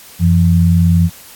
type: tone pair together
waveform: sine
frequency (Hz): 90.26 / 169.9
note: F#2 / F3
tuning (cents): -42 / -47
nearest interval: major seventh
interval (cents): 1095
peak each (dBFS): -10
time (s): 0.19-1.1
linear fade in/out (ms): 50
effects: white hiss -38 dBFS RMS until 1.35 s + AAC 64 kbps